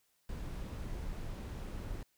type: noise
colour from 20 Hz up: brown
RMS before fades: -41 dBFS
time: 0.29-2.03 s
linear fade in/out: 2 ms
effects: white hiss -75 dBFS RMS until 2.17 s